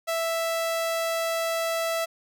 sawtooth tone, 660 Hz, E5, 2 cents sharp, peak -21 dBFS, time 0.07-2.06 s, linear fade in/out 20 ms, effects none

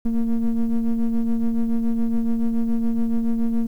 triangle ring-modulated tone, 116.54 Hz, A#2, in tune, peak -12 dBFS, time 0.05-3.67 s, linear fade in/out 10 ms, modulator 113 Hz, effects 9-bit

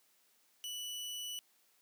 sawtooth tone, 2960 Hz, F#7, in tune, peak -37 dBFS, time 0.64-1.39 s, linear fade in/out 0 ms, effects white hiss -71 dBFS RMS until 1.81 s + high-pass 200 Hz 12 dB/octave

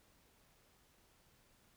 silence, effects pink hiss -70 dBFS RMS until 1.76 s

